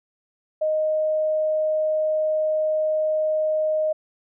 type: tone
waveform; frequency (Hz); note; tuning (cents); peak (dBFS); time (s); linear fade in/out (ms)
sine; 621; D#5; -3; -19; 0.61-3.93; 10
effects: none